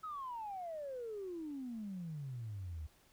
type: exponential sweep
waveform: sine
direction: down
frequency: 1303 to 73.6 Hz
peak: -40 dBFS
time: 0.03-2.87 s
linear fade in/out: 10 ms
effects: tanh soft clip ceiling -36 dBFS + pink hiss -68 dBFS RMS until 3.12 s